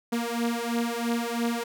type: beating tone pair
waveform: sawtooth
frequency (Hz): 233.1 / 236.1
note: A#3 / A#3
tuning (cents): 0 / +22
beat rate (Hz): 3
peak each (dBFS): -25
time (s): 0.12-1.64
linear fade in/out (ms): 10
effects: none